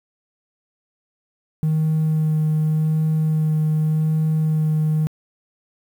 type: tone with vibrato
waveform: triangle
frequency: 156 Hz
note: D#3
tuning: 5 cents sharp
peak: -13 dBFS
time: 1.63-5.07 s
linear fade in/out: 0 ms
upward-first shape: sine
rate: 0.86 Hz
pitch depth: 12 cents each way
effects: tanh soft clip ceiling -12 dBFS + 8-bit